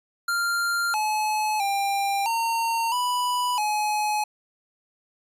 square tone with pitch steps, 1393 / 856 / 795 / 916 / 987 / 845 Hz, F6 / A5 / G5 / A#5 / B5 / G#5, -5 / -48 / +24 / -31 / -1 / +30 cents, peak -23 dBFS, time 0.28-4.24 s, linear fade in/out 5 ms, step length 660 ms, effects resampled to 32000 Hz

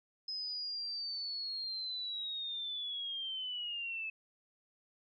sine linear sweep, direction down, 5100 to 2598 Hz, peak -37 dBFS, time 0.28-4.1 s, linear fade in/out 5 ms, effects none

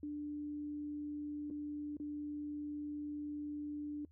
sine tone with dropouts, 295.1 Hz, D4, 8 cents sharp, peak -39 dBFS, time 0.03-4.05 s, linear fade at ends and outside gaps 2 ms, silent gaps 1.502-1.509 / 1.969-1.999 s, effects noise-tail reverb RT60 0.1 s tail -25 dB re dry + added 80 Hz sine -61 dBFS peak until 4.11 s

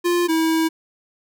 square tone pair in turn, 349.3 / 323.1 Hz, F4 / E4, 0 / -35 cents, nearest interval minor second, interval 135 cents, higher first, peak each -17 dBFS, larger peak neither, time 0.04-0.28 / 0.28-0.69 s, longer second, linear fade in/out 20 ms, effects none

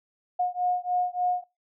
sine beating tone pair, 719 / 722.4 Hz, F#5 / F#5, -50 / -42 cents, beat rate 3.4 Hz, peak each -27 dBFS, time 0.39-1.44 s, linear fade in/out 10 ms, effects noise-tail reverb RT60 0.3 s tail -26 dB re dry

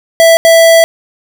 square tone bursts at uneven times, 660 Hz, E5, 2 cents sharp, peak -3 dBFS, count 2, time 0.2-0.37 / 0.45-0.84 s, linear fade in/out 0 ms, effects none

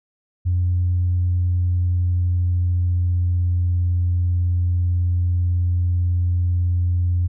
sine tone with pitch glide, 89.1 to 88.18 Hz, F2 to F2, +35 to +17 cents, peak -15 dBFS, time 0.45-7.28 s, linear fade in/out 20 ms, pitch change -18 cents, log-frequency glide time 1.23-3.8 s, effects tanh soft clip ceiling -12 dBFS

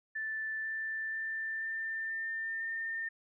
sine tone with pitch steps, 1760 / 1770.2 / 1780.5 / 1790.8 / 1801.1 / 1811.6 Hz, A6 / A6 / A6 / A6 / A6 / A#6, 0 / +10 / +20 / +30 / +40 / -50 cents, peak -34 dBFS, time 0.15-3.09 s, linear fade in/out 10 ms, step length 490 ms, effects none

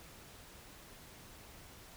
silence, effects pink hiss -55 dBFS RMS until 1.96 s

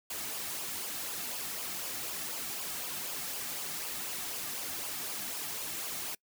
white noise with flanger, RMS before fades -38 dBFS, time 0.1-6.15 s, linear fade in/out 5 ms, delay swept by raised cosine 0.5 to 2.1 ms, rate 4 Hz, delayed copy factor -0.55, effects noise-tail reverb RT60 0.1 s tail -25 dB re dry

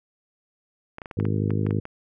clicks, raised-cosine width 0.5 ms, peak -21 dBFS, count 10, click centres 0.984 / 1.018 / 1.058 / 1.112 / 1.2 / 1.253 / 1.506 / 1.666 / 1.708 / 1.854 s
harmonic tone, 51.91 Hz, G#1, in tune, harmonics 2 / 3 / 4 / 5 / 6 / 7 / 8 / 9, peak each -24 / -28 / -30 / -32 / -34 / -35 / -36 / -37 dBFS, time 1.17-1.8 s, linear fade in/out 5 ms
effects none

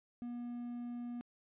triangle tone with quantisation, 240.7 Hz, B3, 44 cents flat, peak -38 dBFS, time 0.22-1.21 s, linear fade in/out 0 ms, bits 11, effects resampled to 8000 Hz

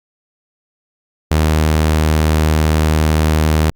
sawtooth tone, 77.78 Hz, D#2, in tune, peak -7 dBFS, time 1.31-3.7 s, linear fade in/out 0 ms, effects Opus 48 kbps

